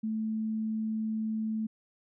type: tone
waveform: sine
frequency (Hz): 219.1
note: A3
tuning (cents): -7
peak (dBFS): -29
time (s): 0.03-1.67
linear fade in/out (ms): 10
effects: none